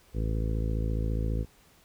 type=harmonic tone; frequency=54.7 Hz; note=A1; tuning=9 cents flat; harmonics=1 / 2 / 3 / 4 / 5 / 6 / 7 / 8 / 9; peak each=-28 / -32 / -38 / -40 / -41 / -45 / -45 / -45 / -43 dBFS; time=0.13-1.46 s; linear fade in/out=50 ms; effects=pink hiss -60 dBFS RMS until 1.84 s